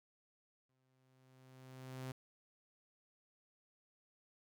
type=tone with exponential growth; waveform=sawtooth; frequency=129.9 Hz; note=C3; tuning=12 cents flat; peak=-38 dBFS; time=0.69-2.12 s; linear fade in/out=5 ms; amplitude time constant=310 ms; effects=none